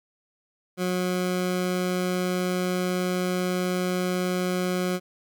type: tone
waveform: 20% pulse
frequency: 181.6 Hz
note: F#3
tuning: 32 cents flat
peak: -19 dBFS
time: 0.77-5 s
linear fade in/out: 50 ms
effects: none